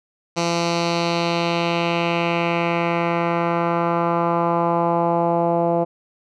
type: tone with low-pass filter sweep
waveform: 10% pulse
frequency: 170 Hz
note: F3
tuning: 46 cents flat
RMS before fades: -20 dBFS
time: 0.36-5.85 s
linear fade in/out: 20 ms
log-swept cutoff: 5700 to 660 Hz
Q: 2
effects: none